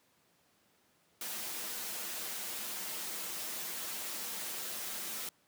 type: noise with comb filter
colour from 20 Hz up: white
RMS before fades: -40 dBFS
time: 1.21-5.29 s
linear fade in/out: 2 ms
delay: 7.2 ms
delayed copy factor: -0.6
effects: pink hiss -70 dBFS RMS until 5.47 s + high-pass 150 Hz 12 dB/octave